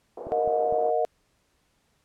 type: band-pass noise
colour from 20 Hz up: pink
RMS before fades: -38 dBFS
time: 0.17-0.91 s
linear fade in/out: 5 ms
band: 410 to 700 Hz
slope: 24 dB/octave
type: clicks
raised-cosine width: 3 ms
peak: -28 dBFS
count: 3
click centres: 0.269 / 0.476 / 0.725 s
type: chord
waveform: sine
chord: D# minor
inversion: second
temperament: equal with one note detuned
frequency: 466.2 / 622.3 / 723.1 Hz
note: A#4 / D#5 / F#5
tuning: 0 / 0 / -40 cents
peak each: -26 dBFS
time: 0.32-1.05 s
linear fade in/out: 0 ms
effects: pink hiss -69 dBFS RMS until 2.04 s + low-pass 11000 Hz 12 dB/octave